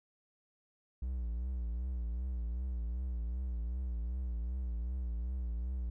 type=tone with vibrato; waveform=triangle; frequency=60.4 Hz; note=B1; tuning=38 cents flat; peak=-32 dBFS; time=1.02-5.9 s; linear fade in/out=5 ms; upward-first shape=triangle; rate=2.6 Hz; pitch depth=130 cents each way; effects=none